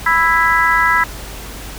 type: harmonic tone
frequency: 330 Hz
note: E4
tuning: 2 cents sharp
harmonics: 3 / 4 / 5 / 6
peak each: -16 / -16 / -16 / -16 dBFS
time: 0.06-1.04 s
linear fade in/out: 5 ms
effects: added 50 Hz sine -31 dBFS peak until 1.78 s + pink hiss -32 dBFS RMS until 1.78 s